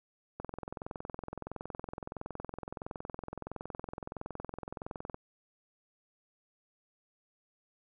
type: click train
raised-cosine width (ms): 1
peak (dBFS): -25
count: 103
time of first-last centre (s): 0.4-5.144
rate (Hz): 21.5
effects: none